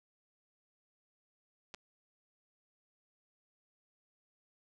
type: clicks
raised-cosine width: 0.2 ms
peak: -29 dBFS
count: 2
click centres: 1.741 / 1.746 s
effects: none